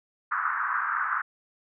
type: band-pass noise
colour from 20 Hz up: pink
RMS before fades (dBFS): -28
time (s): 0.31-1.22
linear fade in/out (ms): 10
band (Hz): 1100 to 1600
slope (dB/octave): 48
effects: none